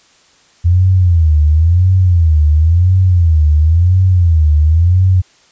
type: tone with vibrato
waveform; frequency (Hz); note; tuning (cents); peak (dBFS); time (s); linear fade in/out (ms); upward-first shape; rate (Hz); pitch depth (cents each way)
sine; 84; E2; +33; -6; 0.64-5.22; 20; sine; 0.96; 190
effects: white hiss -49 dBFS RMS until 5.51 s + resampled to 16000 Hz